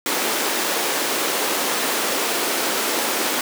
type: high-pass noise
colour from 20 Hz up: pink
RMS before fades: -22 dBFS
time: 0.06-3.41 s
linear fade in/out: 2 ms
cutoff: 280 Hz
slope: 24 dB/octave
effects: none